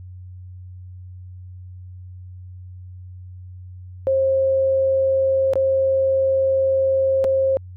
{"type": "tone with dropouts", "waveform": "sine", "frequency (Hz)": 534, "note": "C5", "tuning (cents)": 35, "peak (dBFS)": -15, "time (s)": [4.07, 7.57], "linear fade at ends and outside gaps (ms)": 0, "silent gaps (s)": [[5.535, 5.556], [7.242, 7.247]], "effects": ["added 91 Hz sine -35 dBFS peak until 7.76 s"]}